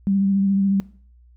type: tone with vibrato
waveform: sine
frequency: 196.3 Hz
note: G3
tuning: 3 cents sharp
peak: -16 dBFS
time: 0.07-0.8 s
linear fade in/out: 0 ms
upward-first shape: sine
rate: 14 Hz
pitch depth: 27 cents each way
effects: noise-tail reverb RT60 0.5 s tail -21 dB re dry + added 60 Hz sine -48 dBFS peak until 1.36 s